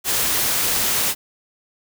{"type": "noise", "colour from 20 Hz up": "white", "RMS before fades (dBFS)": -20, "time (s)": [0.04, 1.15], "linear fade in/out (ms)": 50, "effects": []}